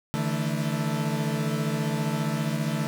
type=chord; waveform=40% pulse; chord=D suspended second; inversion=none; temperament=equal with one note detuned; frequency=146.83 / 161.8 / 220 Hz; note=D3 / E3 / A3; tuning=0 / -32 / 0 cents; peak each=-28 / -29 / -29 dBFS; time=0.14-2.87 s; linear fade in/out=0 ms; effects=none